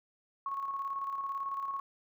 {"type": "tone with tremolo", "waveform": "sine", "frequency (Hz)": 1100, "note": "C#6", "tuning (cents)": -14, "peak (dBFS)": -32, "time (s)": [0.46, 1.8], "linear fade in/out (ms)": 2, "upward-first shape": "square", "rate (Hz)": 18, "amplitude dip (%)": 40, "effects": []}